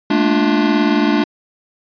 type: chord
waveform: square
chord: Bb major seventh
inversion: third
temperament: equal with one note detuned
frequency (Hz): 214.9 / 233.1 / 293.7 / 349.2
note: A3 / Bb3 / D4 / F4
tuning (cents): -41 / 0 / 0 / 0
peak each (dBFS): -18 / -22 / -16 / -21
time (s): 0.1-1.24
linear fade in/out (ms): 5
effects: resampled to 11025 Hz